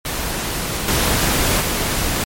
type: noise with level steps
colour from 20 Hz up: pink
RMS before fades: -23 / -17 / -20 dBFS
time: 0.05-2.24 s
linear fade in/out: 2 ms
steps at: 0.88 / 1.6 s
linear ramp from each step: 2 ms
effects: MP3 64 kbps